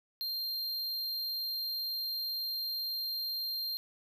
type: tone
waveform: square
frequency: 4186 Hz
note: C8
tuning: in tune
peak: -34 dBFS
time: 0.21-3.77 s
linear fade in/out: 0 ms
effects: none